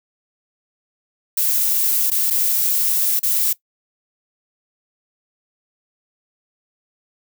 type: noise with dropouts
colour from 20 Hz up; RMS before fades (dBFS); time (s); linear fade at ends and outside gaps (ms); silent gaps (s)
violet; -18; 1.37-3.53; 5; 2.102-2.115 / 2.302-2.306 / 3.194-3.231
effects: noise-tail reverb RT60 0.1 s tail -19 dB re dry